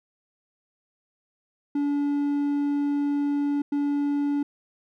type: tone bursts at uneven times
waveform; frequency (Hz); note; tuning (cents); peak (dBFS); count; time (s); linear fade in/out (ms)
triangle; 287.1; D4; -39; -20; 2; 1.75-3.62 / 3.72-4.43; 5
effects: none